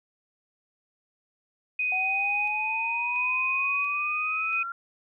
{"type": "tone with tremolo", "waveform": "sine", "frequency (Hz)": 2497, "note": "D#7", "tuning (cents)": 6, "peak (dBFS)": -24, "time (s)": [1.79, 4.63], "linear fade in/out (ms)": 5, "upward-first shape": "square", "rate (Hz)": 0.73, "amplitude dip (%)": 25}
{"type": "exponential sweep", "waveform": "sine", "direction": "up", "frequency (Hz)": [740, 1387], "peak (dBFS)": -31, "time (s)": [1.92, 4.72], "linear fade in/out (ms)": 2}
{"effects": []}